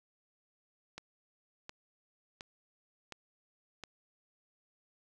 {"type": "click train", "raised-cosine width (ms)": 0.2, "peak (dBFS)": -26, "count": 5, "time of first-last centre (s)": [0.98, 3.837], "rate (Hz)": 1.4, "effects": []}